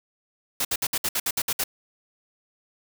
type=noise bursts; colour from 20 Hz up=white; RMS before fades=-25 dBFS; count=10; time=0.6-1.639 s; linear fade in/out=5 ms; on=49 ms; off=61 ms; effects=none